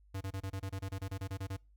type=tone bursts; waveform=square; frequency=96.5 Hz; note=G2; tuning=27 cents flat; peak=-37 dBFS; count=15; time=0.14-1.568 s; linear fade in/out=10 ms; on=70 ms; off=27 ms; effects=noise-tail reverb RT60 0.3 s tail -26 dB re dry + added 50 Hz sine -60 dBFS peak until 1.76 s